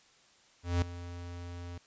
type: tone with ADSR envelope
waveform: square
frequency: 87.31 Hz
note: F2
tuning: in tune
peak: -25 dBFS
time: 0.63-1.78 s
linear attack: 190 ms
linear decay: 4 ms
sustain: -16 dB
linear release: 4 ms
effects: white hiss -63 dBFS RMS until 1.86 s + resampled to 16000 Hz